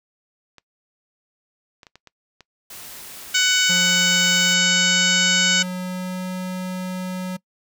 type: clicks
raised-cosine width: 0.2 ms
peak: -26 dBFS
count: 6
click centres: 0.583 / 1.832 / 1.868 / 1.956 / 2.073 / 2.407 s
type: noise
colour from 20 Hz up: white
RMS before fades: -38 dBFS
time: 2.7-4.54 s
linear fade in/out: 5 ms
type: harmonic tone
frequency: 746 Hz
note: F#5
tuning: 14 cents sharp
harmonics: 2 / 3 / 4 / 5 / 6 / 7 / 8 / 9 / 10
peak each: -21 / -24 / -21 / -25 / -27 / -28 / -28 / -26 / -25 dBFS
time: 3.34-5.63 s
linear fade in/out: 10 ms
type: tone with pitch glide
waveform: square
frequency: 178.3 to 184.16 Hz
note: F3 to F#3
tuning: +36 to -8 cents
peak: -26 dBFS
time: 3.69-7.37 s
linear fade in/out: 10 ms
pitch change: +56 cents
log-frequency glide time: 4.33-6.26 s
effects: noise-tail reverb RT60 0.1 s tail -22 dB re dry